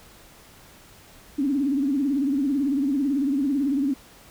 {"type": "tone with vibrato", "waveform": "sine", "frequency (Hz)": 277.2, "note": "C#4", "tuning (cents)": 0, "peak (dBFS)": -20, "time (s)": [1.38, 3.94], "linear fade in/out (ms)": 10, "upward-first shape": "sine", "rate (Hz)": 18, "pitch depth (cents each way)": 120, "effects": ["pink hiss -50 dBFS RMS until 4.3 s"]}